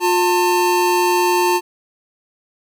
square tone pair together, 356.3 / 895 Hz, F4 / A5, +35 / +29 cents, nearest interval octave + major third, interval 1594 cents, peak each -17 dBFS, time 0-1.61 s, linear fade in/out 50 ms, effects none

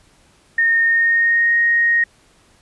sine tone with pitch glide, 1836 to 1868.1 Hz, A#6 to A#6, -27 to +3 cents, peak -12 dBFS, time 0.58-2.04 s, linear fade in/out 5 ms, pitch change +30 cents, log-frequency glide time 0.85-1.57 s, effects pink hiss -54 dBFS RMS until 2.61 s + resampled to 24000 Hz

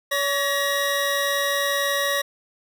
25% pulse tone pair together, 565.5 / 1902 Hz, C#5 / A#6, +34 / +34 cents, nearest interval octave + major sixth, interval 2100 cents, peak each -20 dBFS, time 0.11-2.22 s, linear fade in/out 10 ms, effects none

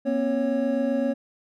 triangle tone cluster, 240.1 / 267.8 / 554 Hz, B3 / C4 / C#5, -49 / +40 / -1 cents, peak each -24 dBFS, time 0.05-1.14 s, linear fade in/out 20 ms, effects none

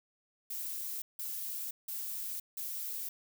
violet noise bursts, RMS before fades -39 dBFS, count 4, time 0.5-3.09 s, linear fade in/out 5 ms, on 520 ms, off 170 ms, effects none

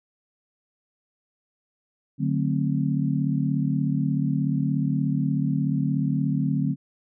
sine chord, D dominant seventh, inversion none, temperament just, 146.83 / 183.54 / 220.2 / 264.3 Hz, D3 / F#3 / A3 / C4, 0 / -14 / +2 / +18 cents, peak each -24 / -28 / -29 / -27 dBFS, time 2.18-6.76 s, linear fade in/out 50 ms, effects none

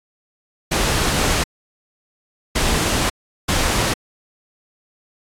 pink noise bursts at uneven times, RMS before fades -18 dBFS, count 3, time 0.71-1.44 / 2.55-3.1 / 3.48-3.94 s, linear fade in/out 10 ms, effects low-pass 10000 Hz 12 dB/octave + AAC 64 kbps

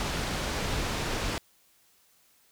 pink low-pass noise, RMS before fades -31 dBFS, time 0-1.38 s, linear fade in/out 0 ms, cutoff 6500 Hz, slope 12 dB/octave, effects white hiss -64 dBFS RMS until 2.51 s

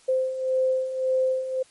sine beating tone pair, 518 / 519.8 Hz, C5 / C5, -17 / -11 cents, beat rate 1.8 Hz, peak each -28 / -22 dBFS, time 0.08-1.63 s, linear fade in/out 10 ms, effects white hiss -56 dBFS RMS until 1.7 s + MP3 48 kbps

